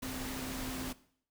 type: tone in noise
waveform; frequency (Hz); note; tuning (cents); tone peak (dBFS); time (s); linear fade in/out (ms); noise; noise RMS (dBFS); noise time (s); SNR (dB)
sine; 259.1; C4; -17; -41; 0.02-0.93; 10; pink; -41; 0.02-0.93; -3
effects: noise-tail reverb RT60 0.6 s tail -18 dB re dry